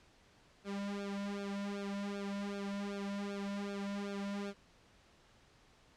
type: tone with flanger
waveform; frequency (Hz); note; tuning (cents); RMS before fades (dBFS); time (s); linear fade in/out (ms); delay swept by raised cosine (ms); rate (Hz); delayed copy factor
sawtooth; 200.5; G3; +39; -40; 0.64-4.54; 50; 0.99 to 2.59; 2.6; -0.9
effects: pink hiss -65 dBFS RMS until 5.96 s + low-pass 6000 Hz 12 dB/octave